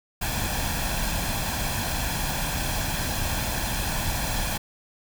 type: noise with comb filter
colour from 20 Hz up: pink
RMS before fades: -27 dBFS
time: 0.21-4.58 s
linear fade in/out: 10 ms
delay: 1.2 ms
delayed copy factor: +0.6
effects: none